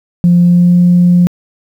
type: tone with pitch glide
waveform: sine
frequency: 174.61 to 176.54 Hz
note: F3 to F3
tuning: 0 to +19 cents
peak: -3 dBFS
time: 0.24-1.27 s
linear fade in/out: 0 ms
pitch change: +19 cents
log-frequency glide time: 0.39-0.78 s
effects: tanh soft clip ceiling 0 dBFS + 7-bit